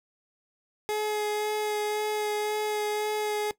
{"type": "tone with vibrato", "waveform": "30% pulse", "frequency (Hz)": 422.5, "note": "G#4", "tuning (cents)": 30, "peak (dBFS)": -24, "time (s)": [0.89, 3.51], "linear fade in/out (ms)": 0, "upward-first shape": "sine", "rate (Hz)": 1.9, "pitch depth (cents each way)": 11, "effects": ["noise-tail reverb RT60 0.1 s tail -18 dB re dry"]}